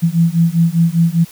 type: beating tone pair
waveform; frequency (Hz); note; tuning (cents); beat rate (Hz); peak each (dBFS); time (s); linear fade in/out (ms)
sine; 164.81 / 169.81; E3 / F3; 0 / -48; 5; -13; 0.02-1.25; 20
effects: white hiss -40 dBFS RMS until 1.31 s